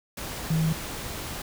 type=tone in noise; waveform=sine; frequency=160 Hz; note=D#3; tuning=49 cents sharp; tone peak=-21 dBFS; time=0.5-0.73 s; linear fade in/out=5 ms; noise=pink; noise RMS=-35 dBFS; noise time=0.17-1.42 s; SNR=+11 dB; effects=none